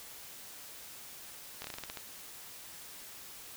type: slowing click train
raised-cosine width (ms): 0.2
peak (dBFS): -23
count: 9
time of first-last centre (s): 1.62-1.973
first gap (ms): 23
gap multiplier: 1.18
effects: white hiss -49 dBFS RMS until 3.56 s